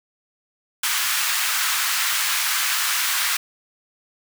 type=high-pass noise; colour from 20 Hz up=pink; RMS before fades=-22 dBFS; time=0.83-3.37 s; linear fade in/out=5 ms; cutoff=1200 Hz; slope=24 dB/octave; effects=none